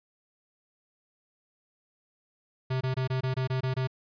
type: tone bursts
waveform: square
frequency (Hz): 130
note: C3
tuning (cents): -11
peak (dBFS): -27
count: 9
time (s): 2.7-3.874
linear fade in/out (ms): 10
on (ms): 110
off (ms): 23
effects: resampled to 11025 Hz